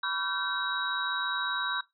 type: tone cluster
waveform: sine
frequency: 990 / 1135 / 1377 / 1545 / 3838 Hz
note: B5 / C#6 / F6 / G6 / A#7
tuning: +4 / +41 / -25 / -26 / +50 cents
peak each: -37 / -36 / -37 / -32 / -34 dBFS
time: 0.03-1.81 s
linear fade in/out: 5 ms
effects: noise-tail reverb RT60 0.2 s tail -20 dB re dry